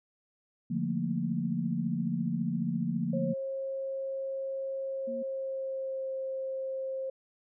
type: chord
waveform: sine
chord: Bb major seventh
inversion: first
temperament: just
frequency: 145.68 / 174.81 / 218.5 / 233.1 Hz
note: D3 / F3 / A3 / Bb3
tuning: -14 / +2 / -12 / 0 cents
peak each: -36 / -32 / -36 / -33 dBFS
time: 0.7-3.34 s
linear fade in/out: 10 ms
type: tone with pitch glide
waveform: sine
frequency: 538 to 530.6 Hz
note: C5 to C5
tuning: +48 to +24 cents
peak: -32 dBFS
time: 3.13-7.1 s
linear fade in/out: 5 ms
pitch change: -24 cents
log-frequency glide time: 4.84-6.12 s
type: tone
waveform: sine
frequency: 235.3 Hz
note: A#3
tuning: 16 cents sharp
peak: -38 dBFS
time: 5.07-5.23 s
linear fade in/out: 10 ms
effects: none